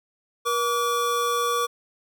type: tone pair together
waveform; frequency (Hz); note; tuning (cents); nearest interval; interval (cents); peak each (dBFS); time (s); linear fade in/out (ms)
square; 478.7 / 1149; A#4 / D6; +46 / -38; octave + minor third; 1516; -27 / -24; 0.45-1.67; 20
effects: none